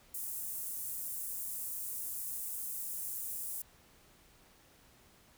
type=high-pass noise; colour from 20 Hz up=pink; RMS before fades=-40 dBFS; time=0.14-3.62 s; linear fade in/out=5 ms; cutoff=9200 Hz; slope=24 dB/octave; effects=pink hiss -63 dBFS RMS until 5.37 s